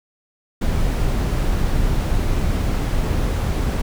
brown noise, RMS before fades -19 dBFS, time 0.61-3.82 s, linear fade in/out 10 ms, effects none

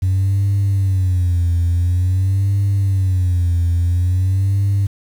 sine tone with vibrato, 92.5 Hz, F#2, in tune, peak -11 dBFS, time 0.02-4.87 s, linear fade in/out 10 ms, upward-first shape sine, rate 0.48 Hz, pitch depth 130 cents each way, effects tanh soft clip ceiling -11 dBFS + 7-bit

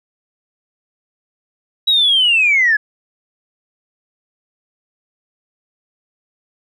sine linear sweep, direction down, 3893 to 1661.2 Hz, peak -9 dBFS, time 1.87-2.77 s, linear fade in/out 10 ms, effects tanh soft clip ceiling -5 dBFS

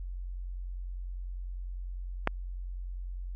click, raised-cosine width 0.5 ms, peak -10 dBFS, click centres 2.274 s, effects added 45 Hz sine -35 dBFS peak until 3.35 s + AAC 32 kbps

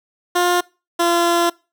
15% pulse tone pair in turn, 354.1 / 342.8 Hz, F4 / F4, +24 / -32 cents, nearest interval minor second, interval 56 cents, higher first, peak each -8 dBFS, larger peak neither, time 0.35-0.61 / 0.99-1.5 s, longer second, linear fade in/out 10 ms, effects noise-tail reverb RT60 0.3 s tail -24 dB re dry

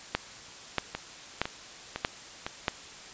two click trains, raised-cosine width 0.3 ms, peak -9 / -16 dBFS, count 5 / 4, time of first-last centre 0.15-2.682 / 0.95-2.465 s, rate 1.58 / 1.98 Hz, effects white hiss -46 dBFS RMS until 3.13 s + resampled to 16000 Hz

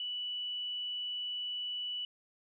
sine tone, 2960 Hz, F#7, in tune, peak -35 dBFS, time 0-2.05 s, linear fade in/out 2 ms, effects none

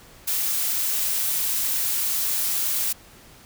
blue noise, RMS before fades -24 dBFS, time 0.27-2.93 s, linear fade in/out 10 ms, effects pink hiss -49 dBFS RMS until 3.45 s

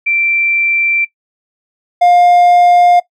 sine / triangle tone pair in turn, 2349 / 706.9 Hz, D7 / F5, 0 / +21 cents, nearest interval octave + major sixth, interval 2079 cents, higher first, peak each -11 / -3 dBFS, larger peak second, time 0.06-1.05 / 2.01-3 s, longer neither, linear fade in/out 10 ms, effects noise-tail reverb RT60 0.1 s tail -18 dB re dry

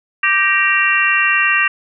harmonic tone with a mistuned harmonic, 392 Hz, G4, in tune, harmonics 3 / 4 / 5 / 6 / 7, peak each -20 / -19 / -16 / -21 / -16 dBFS, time 0.23-1.68 s, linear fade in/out 5 ms, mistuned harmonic 5, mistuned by -66 cents, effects none

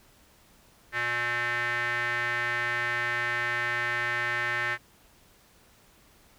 square tone with band-pass filter, 120 Hz, B2, 49 cents flat, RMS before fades -29 dBFS, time 0.92-4.78 s, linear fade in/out 50 ms, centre 1800 Hz, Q 4.6, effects pink hiss -59 dBFS RMS until 6.38 s

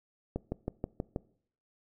click train, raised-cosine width 2 ms, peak -19 dBFS, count 6, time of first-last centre 0.36-1.161 s, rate 6.24 Hz, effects noise-tail reverb RT60 0.6 s tail -22 dB re dry

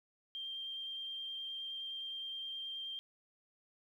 sine tone with vibrato, 3175 Hz, G7, 21 cents sharp, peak -40 dBFS, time 0.35-2.99 s, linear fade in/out 0 ms, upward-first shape sine, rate 9.6 Hz, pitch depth 8 cents each way, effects 12-bit

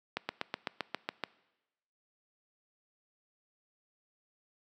slowing click train, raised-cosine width 0.3 ms, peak -16 dBFS, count 9, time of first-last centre 0.17-1.237 s, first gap 120 ms, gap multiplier 1.03, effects noise-tail reverb RT60 1.0 s tail -21 dB re dry + high-pass 200 Hz 12 dB/octave

